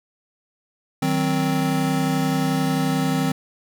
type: chord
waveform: square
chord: C diminished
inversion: first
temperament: just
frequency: 156.98 / 188.37 / 261.6 Hz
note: Eb3 / Gb3 / C4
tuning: +16 / +31 / 0 cents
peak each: -24 / -27 / -23 dBFS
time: 1.02-3.32 s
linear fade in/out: 5 ms
effects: none